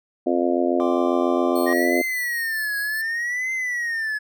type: harmonic tone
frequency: 87.31 Hz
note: F2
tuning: in tune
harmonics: 3 / 4 / 5 / 6 / 7 / 8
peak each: -23 / -22 / -29 / -29 / -25 / -28 dBFS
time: 0.26-2.02 s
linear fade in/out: 10 ms
type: chord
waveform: triangle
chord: G suspended fourth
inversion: none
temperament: equal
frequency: 784 / 1046.5 / 1174.7 Hz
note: G5 / C6 / D6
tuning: 0 / 0 / 0 cents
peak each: -31 / -30 / -29 dBFS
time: 0.8-1.73 s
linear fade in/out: 0 ms
type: tone with tremolo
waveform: 5% pulse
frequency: 4307 Hz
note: C8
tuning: 49 cents sharp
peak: -26 dBFS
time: 1.55-3.02 s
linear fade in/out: 10 ms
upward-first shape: sine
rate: 5 Hz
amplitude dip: 35%
type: tone with vibrato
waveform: triangle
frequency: 1854 Hz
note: A#6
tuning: 10 cents flat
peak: -21 dBFS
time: 1.66-4.19 s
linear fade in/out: 20 ms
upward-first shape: triangle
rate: 0.67 Hz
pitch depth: 200 cents each way
effects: none